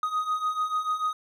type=beating tone pair; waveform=triangle; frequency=1244.5 / 1251.3 Hz; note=D#6 / D#6; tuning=0 / +9 cents; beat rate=6.8 Hz; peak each=-29 / -25 dBFS; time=0.03-1.13 s; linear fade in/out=2 ms; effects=none